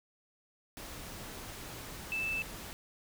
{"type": "tone in noise", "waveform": "sine", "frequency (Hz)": 2637, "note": "E7", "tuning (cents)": 0, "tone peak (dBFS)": -32, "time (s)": [2.12, 2.42], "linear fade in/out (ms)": 0, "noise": "pink", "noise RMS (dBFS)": -45, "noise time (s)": [0.77, 2.73], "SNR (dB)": 10, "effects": []}